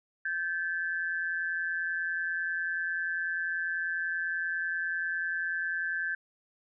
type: tone pair together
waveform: sine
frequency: 1558 / 1728.2 Hz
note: G6 / A6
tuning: -11 / -32 cents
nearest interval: major second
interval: 179 cents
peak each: -31 / -34 dBFS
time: 0.25-6.15 s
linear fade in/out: 5 ms
effects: none